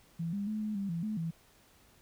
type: tone with pitch steps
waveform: sine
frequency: 166.6 / 201.5 / 214.8 / 213.3 / 198.1 / 167.9 / 215 / 164.6 Hz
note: E3 / G3 / A3 / G#3 / G3 / E3 / A3 / E3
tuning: +19 / +48 / -41 / +46 / +18 / +32 / -40 / -2 cents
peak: -32 dBFS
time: 0.19-1.31 s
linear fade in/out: 10 ms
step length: 140 ms
effects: pink hiss -63 dBFS RMS until 2.01 s